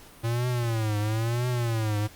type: tone with vibrato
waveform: square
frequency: 113.9 Hz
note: A#2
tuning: 40 cents flat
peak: -25 dBFS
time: 0.23-2.08 s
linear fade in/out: 20 ms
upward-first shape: triangle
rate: 1 Hz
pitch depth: 170 cents each way
effects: pink hiss -50 dBFS RMS until 2.15 s + Opus 48 kbps